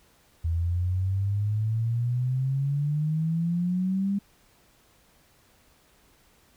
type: exponential sweep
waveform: sine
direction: up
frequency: 81.4 to 201.8 Hz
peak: -23 dBFS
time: 0.44-4.19 s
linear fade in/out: 10 ms
effects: pink hiss -61 dBFS RMS until 6.56 s